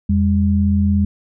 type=tone pair together; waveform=sine; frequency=84.58 / 201.7 Hz; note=E2 / G3; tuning=+45 / +50 cents; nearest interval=octave + minor third; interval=1505 cents; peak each=-15 dBFS; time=0.09-1.05 s; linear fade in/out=5 ms; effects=none